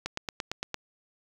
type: click train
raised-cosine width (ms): 0.2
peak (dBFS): -14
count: 7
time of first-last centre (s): 0.06-0.743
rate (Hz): 8.78
effects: 7-bit